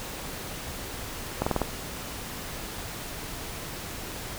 slowing click train, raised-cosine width 1 ms, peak -10 dBFS, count 5, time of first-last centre 1.42-1.617 s, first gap 45 ms, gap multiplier 1.06, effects pink hiss -37 dBFS RMS until 4.38 s

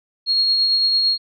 sine tone with tremolo, 4285 Hz, C8, 40 cents sharp, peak -13 dBFS, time 0.26-1.18 s, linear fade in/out 50 ms, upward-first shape triangle, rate 8.9 Hz, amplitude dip 30%, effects none

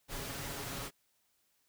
pink noise with comb filter, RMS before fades -41 dBFS, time 0.08-0.91 s, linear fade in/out 50 ms, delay 7.2 ms, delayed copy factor +0.5, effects white hiss -75 dBFS RMS until 1.68 s

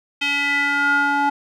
square tone with band-pass filter sweep, 284.5 Hz, C#4, 45 cents sharp, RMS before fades -19 dBFS, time 0.21-1.3 s, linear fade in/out 10 ms, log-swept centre 2800 to 1000 Hz, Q 4.3, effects none

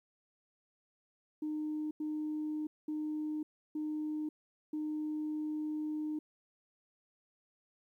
sine tone bursts at uneven times, 305.6 Hz, D#4, 31 cents flat, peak -33 dBFS, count 5, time 1.42-1.91 / 2-2.67 / 2.88-3.43 / 3.75-4.29 / 4.73-6.19 s, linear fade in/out 5 ms, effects tanh soft clip ceiling -30 dBFS + 12-bit

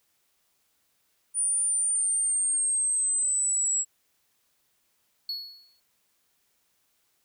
sine exponential sweep, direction down, 9450 to 7680 Hz, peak -21 dBFS, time 1.34-3.85 s, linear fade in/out 50 ms
triangle tone with exponential decay, 4372 Hz, C#8, 25 cents flat, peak -26 dBFS, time 5.29-5.8 s, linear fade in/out 2 ms, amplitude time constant 110 ms
effects tanh soft clip ceiling -21 dBFS + white hiss -71 dBFS RMS until 7.24 s

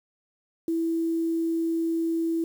sine tone with quantisation, 330 Hz, E4, 2 cents sharp, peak -23 dBFS, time 0.68-2.44 s, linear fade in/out 2 ms, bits 8, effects none

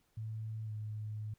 sine tone with pitch glide, 110 to 107.05 Hz, A2 to A2, 0 to -47 cents, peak -38 dBFS, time 0.17-1.34 s, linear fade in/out 5 ms, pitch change -47 cents, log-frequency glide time 0.65-0.71 s, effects pink hiss -75 dBFS RMS until 1.38 s

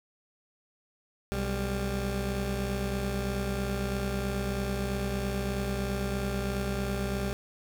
20% pulse tone pair together, 63.11 / 198.4 Hz, B1 / G3, +38 / +21 cents, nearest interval octave + minor sixth, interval 1983 cents, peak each -27 dBFS, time 1.32-7.33 s, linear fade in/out 0 ms, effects none

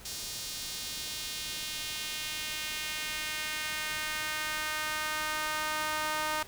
sawtooth tone with high-pass filter sweep, 307.9 Hz, D#4, 18 cents flat, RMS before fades -35 dBFS, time 0.05-6.43 s, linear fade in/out 5 ms, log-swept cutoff 4900 to 970 Hz, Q 1.3, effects pink hiss -50 dBFS RMS until 6.47 s

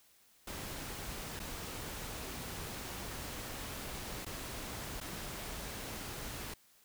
pink noise with dropouts, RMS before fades -43 dBFS, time 0.47-6.54 s, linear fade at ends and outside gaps 5 ms, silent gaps 1.394-1.399 / 4.25-4.262 / 5.003-5.011 s, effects white hiss -66 dBFS RMS until 6.84 s

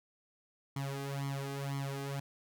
sawtooth tone with flanger, 138.59 Hz, C#3, in tune, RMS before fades -38 dBFS, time 0.76-2.2 s, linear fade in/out 5 ms, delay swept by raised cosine 0.93 to 2.53 ms, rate 2 Hz, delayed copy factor +0.9, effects none

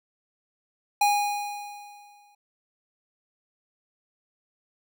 square tone with exponential decay, 821 Hz, G#5, 20 cents flat, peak -18 dBFS, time 1.01-2.35 s, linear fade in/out 5 ms, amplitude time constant 290 ms, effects none

